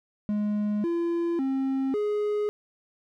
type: tone with pitch steps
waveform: triangle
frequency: 208.7 / 340.1 / 267.5 / 417.6 Hz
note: G#3 / F4 / C4 / G#4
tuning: +9 / -46 / +38 / +10 cents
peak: -22 dBFS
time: 0.29-2.49 s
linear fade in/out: 0 ms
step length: 550 ms
effects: none